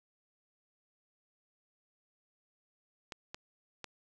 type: clicks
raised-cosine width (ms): 0.2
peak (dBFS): -24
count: 3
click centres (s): 3.122 / 3.345 / 3.843
effects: none